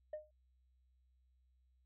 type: tone with exponential decay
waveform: sine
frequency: 611 Hz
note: D#5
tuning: 32 cents flat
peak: -36 dBFS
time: 0.13-0.31 s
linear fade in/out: 5 ms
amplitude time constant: 37 ms
effects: tanh soft clip ceiling -38 dBFS + added 63 Hz sine -70 dBFS peak until 1.85 s